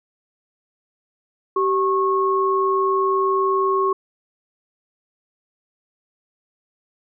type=tone pair together; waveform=sine; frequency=386 / 1093 Hz; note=G4 / C#6; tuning=-27 / -25 cents; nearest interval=octave + tritone; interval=1802 cents; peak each=-19 dBFS; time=1.56-3.93 s; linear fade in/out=5 ms; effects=none